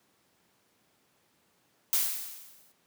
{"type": "noise with exponential decay", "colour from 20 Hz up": "blue", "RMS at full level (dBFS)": -24, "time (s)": [1.93, 2.72], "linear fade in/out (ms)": 0, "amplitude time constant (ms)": 170, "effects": ["pink hiss -69 dBFS RMS until 2.86 s", "high-pass 150 Hz 12 dB/octave"]}